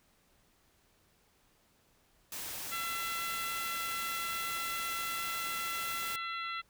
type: noise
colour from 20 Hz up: white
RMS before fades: -41 dBFS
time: 2.32-6.16 s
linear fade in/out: 2 ms
type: harmonic tone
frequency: 674 Hz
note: E5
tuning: 38 cents sharp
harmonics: 2 / 3 / 4 / 5 / 6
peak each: -38 / -42 / -44 / -46 / -48 dBFS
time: 2.71-6.62 s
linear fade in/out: 20 ms
effects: pink hiss -69 dBFS RMS until 6.69 s